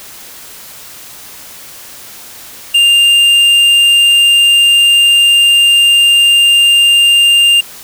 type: tone with tanh clipping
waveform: triangle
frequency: 2800 Hz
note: F7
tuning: 4 cents sharp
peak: -6 dBFS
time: 2.74-7.61 s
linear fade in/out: 10 ms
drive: 12 dB
effects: white hiss -32 dBFS RMS until 7.83 s